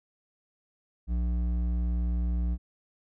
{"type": "tone with hard clipping", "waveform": "triangle", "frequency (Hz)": 59.6, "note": "A#1", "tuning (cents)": 39, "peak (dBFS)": -27, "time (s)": [1.07, 2.58], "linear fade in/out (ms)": 50, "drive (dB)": 12, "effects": []}